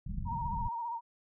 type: low-pass noise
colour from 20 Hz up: pink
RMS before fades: -37 dBFS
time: 0.06-0.69 s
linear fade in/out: 2 ms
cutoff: 200 Hz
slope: 48 dB/octave
type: tone with vibrato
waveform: sine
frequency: 936 Hz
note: A#5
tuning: 7 cents sharp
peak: -34 dBFS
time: 0.25-1.01 s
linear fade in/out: 50 ms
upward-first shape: sine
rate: 15 Hz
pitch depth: 49 cents each way
effects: none